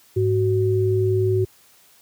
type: tone pair together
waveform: sine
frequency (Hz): 104.7 / 373.1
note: G#2 / F#4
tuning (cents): +15 / +14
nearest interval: octave + minor seventh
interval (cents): 2199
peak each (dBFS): -19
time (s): 0.16-1.45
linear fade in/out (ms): 10
effects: white hiss -54 dBFS RMS until 2.01 s + high-pass 60 Hz 12 dB/octave